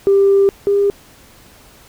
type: tone pair in turn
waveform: sine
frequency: 395.1 / 402.2 Hz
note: G4 / G4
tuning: +14 / +44 cents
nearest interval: unison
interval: 30 cents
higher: second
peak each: -7 / -10 dBFS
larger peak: first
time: 0.07-0.49 / 0.67-0.9 s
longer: first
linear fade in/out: 0 ms
effects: tanh soft clip ceiling -4 dBFS + pink hiss -45 dBFS RMS until 1.88 s